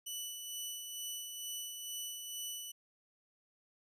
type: tone with tremolo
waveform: 15% pulse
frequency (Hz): 2970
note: F#7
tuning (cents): +6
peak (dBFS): -32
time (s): 0.06-2.72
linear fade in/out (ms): 10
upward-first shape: sine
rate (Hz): 2.2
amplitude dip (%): 40
effects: none